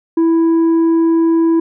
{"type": "tone with tanh clipping", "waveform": "sine", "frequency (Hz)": 329.6, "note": "E4", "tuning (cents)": 0, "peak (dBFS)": -10, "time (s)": [0.17, 1.6], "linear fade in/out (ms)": 5, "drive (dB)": 4, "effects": []}